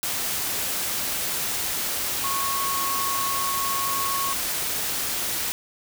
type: tone in noise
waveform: sine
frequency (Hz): 1100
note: C#6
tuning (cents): -14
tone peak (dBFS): -26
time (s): 2.24-4.33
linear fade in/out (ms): 0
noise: white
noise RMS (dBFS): -27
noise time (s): 0.03-5.52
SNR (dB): -2
effects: none